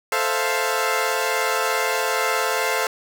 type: chord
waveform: 15% pulse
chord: F major seventh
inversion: first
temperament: equal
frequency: 440 / 523.3 / 659.3 / 698.5 Hz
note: A4 / C5 / E5 / F5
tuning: 0 / 0 / 0 / 0 cents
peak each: -18 / -18 / -23 / -20 dBFS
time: 0.12-2.87 s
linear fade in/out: 2 ms
effects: none